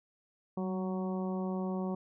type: harmonic tone with a mistuned harmonic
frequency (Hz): 185.8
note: F#3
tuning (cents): +7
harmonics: 1 / 2 / 3 / 4 / 5 / 6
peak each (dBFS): -33 / -39 / -43 / -45 / -47 / -49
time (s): 0.57-1.95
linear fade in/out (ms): 5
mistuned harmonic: 1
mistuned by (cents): +29
effects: none